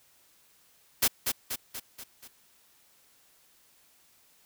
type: noise with echo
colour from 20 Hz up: white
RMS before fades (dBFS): -23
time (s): 1.02-1.08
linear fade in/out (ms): 10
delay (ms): 240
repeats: 5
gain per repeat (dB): -5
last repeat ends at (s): 2.28
effects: white hiss -63 dBFS RMS until 4.45 s